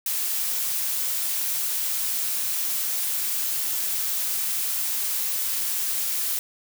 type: noise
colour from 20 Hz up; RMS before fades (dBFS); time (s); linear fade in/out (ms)
blue; -26; 0.06-6.39; 2
effects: none